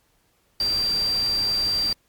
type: tone in noise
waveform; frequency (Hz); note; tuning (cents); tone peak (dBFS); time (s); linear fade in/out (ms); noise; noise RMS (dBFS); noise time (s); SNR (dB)
sine; 4710; D8; +4; -20; 0.6-1.93; 2; pink; -35; 0.6-1.93; +12
effects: pink hiss -65 dBFS RMS until 2.08 s + MP3 96 kbps